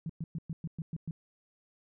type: tone bursts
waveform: sine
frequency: 162 Hz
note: E3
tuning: 30 cents flat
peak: -33 dBFS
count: 8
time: 0.06-1.11 s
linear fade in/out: 2 ms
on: 35 ms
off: 110 ms
effects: none